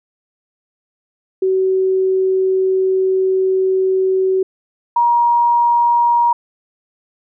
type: tone pair in turn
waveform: sine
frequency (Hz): 378 / 948.9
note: F#4 / A#5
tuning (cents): +37 / +31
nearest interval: octave + major third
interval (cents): 1594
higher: second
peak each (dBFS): -12 / -10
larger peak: second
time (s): 1.42-4.43 / 4.96-6.33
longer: first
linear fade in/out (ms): 5
effects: none